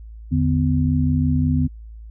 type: tone cluster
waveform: sine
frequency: 82.6 / 148.3 / 251.7 Hz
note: E2 / D3 / B3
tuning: +4 / +17 / +33 cents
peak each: -20 dBFS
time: 0.31-1.68 s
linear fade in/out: 20 ms
effects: added 55 Hz sine -35 dBFS peak until 2.1 s